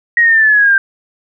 sine linear sweep, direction down, 1899 to 1568 Hz, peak -6 dBFS, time 0.17-0.78 s, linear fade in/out 2 ms, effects none

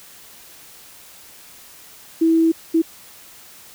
sine tone bursts at uneven times, 326.6 Hz, E4, 16 cents flat, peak -12 dBFS, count 2, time 2.21-2.52 / 2.74-2.82 s, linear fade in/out 10 ms, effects white hiss -44 dBFS RMS until 3.74 s

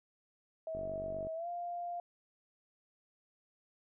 sine tone with pitch glide, 644 to 698.2 Hz, E5 to F5, -41 to -1 cents, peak -37 dBFS, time 0.67-2 s, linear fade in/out 2 ms, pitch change +140 cents, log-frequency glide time 1.34-1.48 s
click train, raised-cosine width 2 ms, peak -33 dBFS, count 26, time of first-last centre 0.75-1.27 s, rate 48.1 Hz
effects none

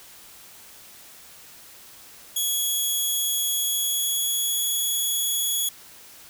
5% pulse tone with pitch glide, 3346 to 3365 Hz, G#7 to G#7, +12 to +22 cents, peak -15 dBFS, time 2.36-5.69 s, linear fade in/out 5 ms, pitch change +10 cents, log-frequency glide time 3.54-4.68 s, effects white hiss -47 dBFS RMS until 6.29 s

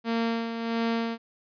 sawtooth tone with tremolo, 229.6 Hz, A#3, 26 cents flat, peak -20 dBFS, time 0.04-1.18 s, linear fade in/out 50 ms, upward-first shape sine, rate 1.5 Hz, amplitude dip 55%, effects resampled to 11025 Hz

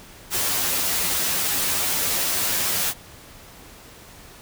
white noise with comb filter, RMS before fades -23 dBFS, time 0.3-2.94 s, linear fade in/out 50 ms, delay 11 ms, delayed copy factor +0.8, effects pink hiss -45 dBFS RMS until 4.41 s

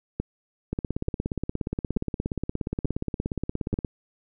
two click trains, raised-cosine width 3 ms, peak -14 / -13 dBFS, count 54 / 5, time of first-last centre 0.73-3.848 / 0.2-3.74 s, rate 17 / 1.13 Hz, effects none

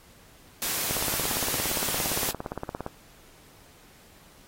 white noise, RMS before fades -29 dBFS, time 0.62-2.31 s, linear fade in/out 0 ms
click train, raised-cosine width 1 ms, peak -17 dBFS, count 35, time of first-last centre 0.91-2.864 s, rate 17.4 Hz
effects pink hiss -55 dBFS RMS until 4.47 s + AAC 48 kbps

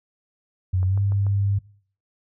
sine tone with pitch glide, 92.5 to 99.71 Hz, F#2 to G2, 0 to +30 cents, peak -18 dBFS, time 0.73-1.59 s, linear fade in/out 10 ms, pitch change +130 cents, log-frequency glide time 0.86-0.98 s
click train, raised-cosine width 1 ms, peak -27 dBFS, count 4, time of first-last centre 0.83-1.267 s, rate 6.87 Hz
effects noise-tail reverb RT60 0.5 s tail -22 dB re dry

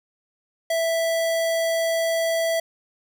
square tone, 659.3 Hz, E5, in tune, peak -21 dBFS, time 0.7-2.6 s, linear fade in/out 5 ms, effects none

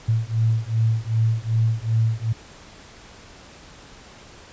sine beating tone pair, 111.1 / 113.7 Hz, A2 / A#2, +17 / -43 cents, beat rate 2.6 Hz, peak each -21 dBFS, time 0.08-2.33 s, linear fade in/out 10 ms, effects pink hiss -45 dBFS RMS until 4.52 s + resampled to 16000 Hz

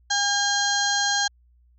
harmonic tone with a mistuned harmonic, 808 Hz, G#5, 48 cents flat, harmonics 1 / 2 / 4 / 5 / 6 / 7 / 8 / 9, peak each -27 / -25 / -29 / -27 / -36 / -33 / -28 / -40 dBFS, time 0.1-1.28 s, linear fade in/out 10 ms, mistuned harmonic 5, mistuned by +54 cents, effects added 60 Hz sine -55 dBFS peak until 1.78 s

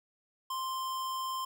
square tone, 1046.5 Hz, C6, in tune, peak -34 dBFS, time 0.5-1.45 s, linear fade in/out 5 ms, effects none

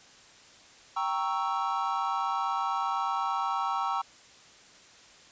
triangle chord, G diminished seventh, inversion none, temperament equal, 784 / 932.3 / 1108.7 / 1318.5 Hz, G5 / Bb5 / Db6 / Fb6, 0 / 0 / 0 / 0 cents, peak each -31 dBFS, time 0.96-4.02 s, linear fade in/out 10 ms, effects white hiss -54 dBFS RMS until 5.31 s + resampled to 16000 Hz

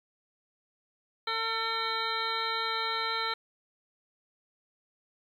harmonic tone with a mistuned harmonic, 450.3 Hz, A4, 40 cents sharp, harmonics 1 / 2 / 3 / 4 / 5 / 7 / 8 / 9, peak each -40 / -37 / -33 / -39 / -38 / -41 / -40 / -36 dBFS, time 1.27-3.34 s, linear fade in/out 5 ms, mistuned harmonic 8, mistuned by +60 cents, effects 10-bit

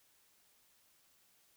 silence, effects white hiss -70 dBFS RMS until 1.56 s

